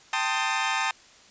20% pulse chord, A half-diminished seventh, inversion third, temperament equal with one note detuned, 784 / 891.8 / 1046.5 / 1244.5 Hz, G5 / A5 / C6 / Eb6, 0 / +23 / 0 / 0 cents, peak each -26 / -23 / -27 / -25 dBFS, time 0.13-0.91 s, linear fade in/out 2 ms, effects white hiss -53 dBFS RMS until 1.3 s + resampled to 16000 Hz

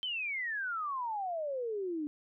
sine exponential sweep, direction down, 3136 to 289.4 Hz, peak -33 dBFS, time 0.03-2.07 s, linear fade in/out 0 ms, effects none

